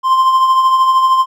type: tone with tremolo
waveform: triangle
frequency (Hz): 1046.5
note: C6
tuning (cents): 0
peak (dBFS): -4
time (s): 0.03-1.26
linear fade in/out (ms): 50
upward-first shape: triangle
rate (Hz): 13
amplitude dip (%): 50
effects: none